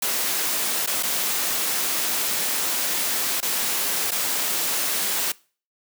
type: noise with dropouts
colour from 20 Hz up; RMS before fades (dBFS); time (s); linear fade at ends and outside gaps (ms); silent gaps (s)
white; -24; 0.02-5.32; 5; 0.863-0.873 / 1.027-1.032 / 3.405-3.426 / 4.109-4.116
effects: noise-tail reverb RT60 0.4 s tail -23 dB re dry + high-pass 200 Hz 12 dB/octave